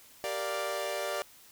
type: chord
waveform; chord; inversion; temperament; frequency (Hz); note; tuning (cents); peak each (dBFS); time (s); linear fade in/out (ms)
sawtooth; G minor seventh; none; equal; 392 / 466.2 / 587.3 / 698.5; G4 / Bb4 / D5 / F5; 0 / 0 / 0 / 0; -36 / -36 / -30 / -36; 0.24-1.22; 0
effects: white hiss -56 dBFS RMS until 1.51 s